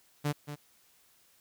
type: tone with echo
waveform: sawtooth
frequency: 146.83 Hz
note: D3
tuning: in tune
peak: -24 dBFS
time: 0.24-0.33 s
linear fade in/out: 20 ms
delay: 230 ms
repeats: 1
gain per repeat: -10 dB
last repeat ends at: 0.56 s
effects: white hiss -65 dBFS RMS until 1.4 s